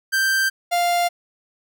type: tone pair in turn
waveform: 45% pulse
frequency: 1568 / 698.5 Hz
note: G6 / F5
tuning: 0 / 0 cents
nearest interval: octave + major second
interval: 1400 cents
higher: first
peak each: -17 dBFS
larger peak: neither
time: 0.12-0.5 / 0.71-1.09 s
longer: neither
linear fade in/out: 20 ms
effects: none